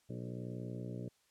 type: harmonic tone with a mistuned harmonic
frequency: 60.8 Hz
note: B1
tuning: 26 cents flat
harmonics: 2 / 3 / 4 / 5 / 6 / 7 / 8 / 9 / 10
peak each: -43 / -46 / -49 / -51 / -53 / -52 / -57 / -55 / -58 dBFS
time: 0.09-1.09 s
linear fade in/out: 10 ms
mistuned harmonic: 6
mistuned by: -38 cents
effects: white hiss -73 dBFS RMS until 1.3 s + low-pass 10000 Hz 12 dB/octave